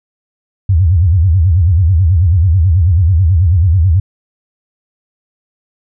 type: tone with vibrato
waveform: sine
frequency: 87.31 Hz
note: F2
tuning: in tune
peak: -6 dBFS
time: 0.69-4 s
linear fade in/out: 5 ms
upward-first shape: sine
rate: 9.2 Hz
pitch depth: 220 cents each way
effects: none